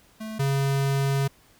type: tone pair in turn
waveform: square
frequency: 218.6 / 137.71 Hz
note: A3 / C#3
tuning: -11 / -11 cents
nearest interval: minor sixth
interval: 800 cents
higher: first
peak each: -33 / -22 dBFS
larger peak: second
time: 0.2-0.39 / 0.39-1.28 s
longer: second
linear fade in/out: 10 ms
effects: pink hiss -58 dBFS RMS until 1.59 s